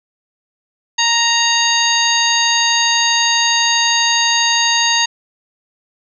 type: harmonic tone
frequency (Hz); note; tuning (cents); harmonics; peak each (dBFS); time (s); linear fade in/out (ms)
932.3; A#5; 0; 1 / 2 / 3 / 4 / 5 / 7; -19 / -19 / -19 / -19 / -19 / -19; 0.98-5.06; 10
effects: none